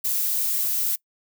violet noise with amplitude modulation, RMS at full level -22 dBFS, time 0.04-0.96 s, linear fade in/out 10 ms, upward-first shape sine, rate 284 Hz, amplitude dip 40%, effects noise-tail reverb RT60 0.1 s tail -23 dB re dry

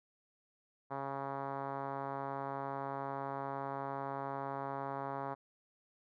5% pulse tone with low-pass filter, 137.6 Hz, C#3, 12 cents flat, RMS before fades -40 dBFS, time 0.9-5.35 s, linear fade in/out 20 ms, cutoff 970 Hz, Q 1.8, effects none

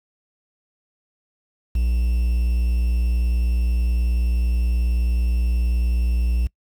triangle tone with quantisation, 59.4 Hz, A#1, 33 cents sharp, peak -15 dBFS, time 1.75-6.47 s, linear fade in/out 5 ms, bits 7, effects noise-tail reverb RT60 0.1 s tail -24 dB re dry

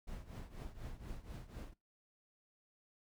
brown noise with tremolo, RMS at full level -44 dBFS, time 0.07-1.74 s, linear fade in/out 10 ms, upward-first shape triangle, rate 4.1 Hz, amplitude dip 85%, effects noise-tail reverb RT60 0.2 s tail -20 dB re dry

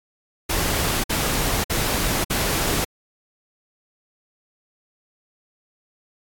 pink noise bursts, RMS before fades -22 dBFS, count 4, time 0.49-2.849 s, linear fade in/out 10 ms, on 550 ms, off 53 ms, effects AAC 64 kbps

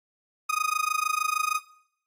30% pulse tone with amplitude modulation, 1244.5 Hz, D#6, in tune, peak -18 dBFS, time 0.49-1.59 s, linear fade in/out 10 ms, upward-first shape sine, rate 26.5 Hz, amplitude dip 95%, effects noise-tail reverb RT60 0.7 s tail -19 dB re dry + AAC 48 kbps

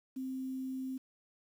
sine tone with quantisation, 261.6 Hz, C4, in tune, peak -36 dBFS, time 0.16-0.98 s, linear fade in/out 10 ms, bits 10, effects none

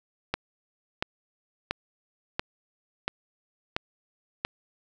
click train, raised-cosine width 0.3 ms, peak -10 dBFS, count 7, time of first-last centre 0.34-4.45 s, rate 1.46 Hz, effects none

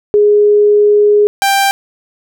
sine / sawtooth tone pair in turn, 415.3 / 788.5 Hz, G#4 / G5, 0 / +10 cents, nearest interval major seventh, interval 1110 cents, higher second, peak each -5 dBFS, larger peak neither, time 0.14-1.27 / 1.42-1.71 s, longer first, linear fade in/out 0 ms, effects none

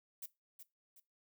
violet noise with echo, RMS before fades -45 dBFS, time 0.22-0.26 s, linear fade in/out 5 ms, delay 370 ms, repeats 2, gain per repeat -8 dB, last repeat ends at 1 s, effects noise-tail reverb RT60 0.2 s tail -18 dB re dry

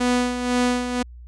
sawtooth tone with tremolo, 246.9 Hz, B3, in tune, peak -13 dBFS, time 0-1.03 s, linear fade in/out 10 ms, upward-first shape sine, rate 2 Hz, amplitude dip 60%, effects added 60 Hz sine -38 dBFS peak until 1.27 s + resampled to 22050 Hz

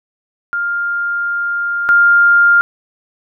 sine tone pair in turn, 1402 / 1402 Hz, F6 / F6, +6 / +6 cents, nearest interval unison, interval 0 cents, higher neither, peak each -15 / -6 dBFS, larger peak second, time 0.53-1.89 / 1.89-2.61 s, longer first, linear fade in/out 0 ms, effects none

